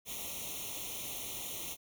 white noise with comb filter, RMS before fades -41 dBFS, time 0.05-1.77 s, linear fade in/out 50 ms, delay 0.31 ms, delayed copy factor +1, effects none

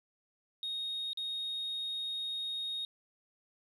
sine tone with dropouts, 3728 Hz, A#7, 1 cent flat, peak -33 dBFS, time 0.63-2.85 s, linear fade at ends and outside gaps 1 ms, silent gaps 1.132-1.173 s, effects tanh soft clip ceiling -32 dBFS

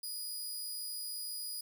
15% pulse tone, 4923 Hz, D#8, 19 cents flat, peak -32 dBFS, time 0.03-1.61 s, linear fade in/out 5 ms, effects none

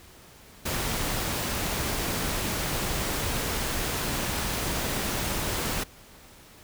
pink noise, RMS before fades -29 dBFS, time 0.65-5.84 s, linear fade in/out 10 ms, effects pink hiss -51 dBFS RMS until 6.63 s

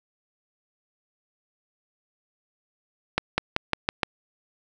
accelerating click train, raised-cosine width 0.3 ms, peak -5 dBFS, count 6, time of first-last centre 3.18-4.032 s, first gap 200 ms, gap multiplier 0.92, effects none

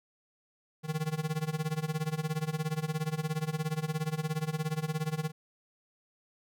square tone with tremolo, 156.1 Hz, D#3, 6 cents sharp, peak -28 dBFS, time 0.83-5.32 s, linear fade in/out 50 ms, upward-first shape sine, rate 17 Hz, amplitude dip 90%, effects none

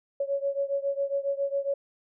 sine beating tone pair, 554.4 / 561.7 Hz, C#5 / C#5, 0 / +23 cents, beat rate 7.3 Hz, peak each -28 / -30 dBFS, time 0.2-1.74 s, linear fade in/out 5 ms, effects none

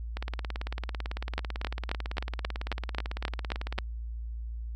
two click trains, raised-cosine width 0.3 ms, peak -19 / -13 dBFS, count 66 / 10, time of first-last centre 0.17-3.781 / 1.38-3.786 s, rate 18 / 3.74 Hz, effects added 57 Hz sine -34 dBFS peak until 4.75 s

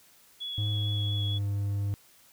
sine tone with vibrato, 3371 Hz, G#7, 25 cents sharp, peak -33 dBFS, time 0.4-1.39 s, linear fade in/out 20 ms, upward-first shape sine, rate 4.4 Hz, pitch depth 8 cents each way
triangle tone with pitch glide, 104.6 to 100.69 Hz, G#2 to G2, +13 to +47 cents, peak -25 dBFS, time 0.58-1.94 s, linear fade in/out 0 ms, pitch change -66 cents, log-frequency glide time 0.71-1.44 s
effects white hiss -59 dBFS RMS until 2.32 s

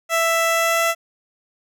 15% pulse tone with pitch glide, 662 to 667.4 Hz, E5 to E5, +7 to +21 cents, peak -10 dBFS, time 0.09-0.95 s, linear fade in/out 50 ms, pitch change +14 cents, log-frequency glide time 0.47-0.83 s, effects none

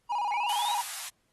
triangle tone with vibrato, 890 Hz, A5, 20 cents sharp, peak -25 dBFS, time 0.09-0.82 s, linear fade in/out 20 ms, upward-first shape square, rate 16 Hz, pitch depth 130 cents each way
sine linear sweep, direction up, 2149 to 3951 Hz, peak -34 dBFS, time 0.32-0.74 s, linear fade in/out 0 ms
white high-pass noise, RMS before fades -37 dBFS, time 0.49-1.09 s, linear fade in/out 5 ms, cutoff 710 Hz, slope 48 dB/octave
effects pink hiss -73 dBFS RMS until 1.32 s + AAC 32 kbps

